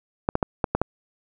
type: clicks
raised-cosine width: 1 ms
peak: -6 dBFS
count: 6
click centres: 0.289 / 0.354 / 0.428 / 0.642 / 0.75 / 0.816 s
effects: none